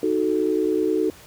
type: chord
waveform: sine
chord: D# diminished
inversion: none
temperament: equal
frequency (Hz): 311.1 / 370 / 440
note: D#4 / F#4 / A4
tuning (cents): 0 / 0 / 0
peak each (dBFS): -23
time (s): 0.03-1.1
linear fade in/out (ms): 2
effects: pink hiss -46 dBFS RMS until 1.26 s + high-pass 60 Hz 12 dB/octave